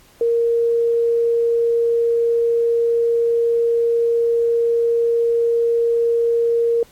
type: tone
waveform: sine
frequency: 466.2 Hz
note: A#4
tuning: in tune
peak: -14 dBFS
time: 0.21-6.83 s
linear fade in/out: 2 ms
effects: pink hiss -51 dBFS RMS until 6.91 s + AAC 64 kbps